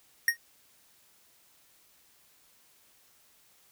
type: tone with exponential decay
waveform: square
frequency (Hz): 1864.7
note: A#6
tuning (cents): 0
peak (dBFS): -18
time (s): 0.28-0.37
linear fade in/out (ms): 2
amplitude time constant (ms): 19
effects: white hiss -63 dBFS RMS until 3.71 s